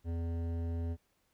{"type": "tone with hard clipping", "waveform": "sine", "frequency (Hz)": 83.9, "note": "E2", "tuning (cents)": 31, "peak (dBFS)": -35, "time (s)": [0.04, 0.97], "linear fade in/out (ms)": 50, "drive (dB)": 13, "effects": ["pink hiss -75 dBFS RMS until 1.33 s"]}